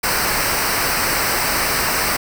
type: noise with comb filter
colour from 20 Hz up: pink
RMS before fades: -19 dBFS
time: 0.03-2.17 s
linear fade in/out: 10 ms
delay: 0.29 ms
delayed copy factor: -0.7
effects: none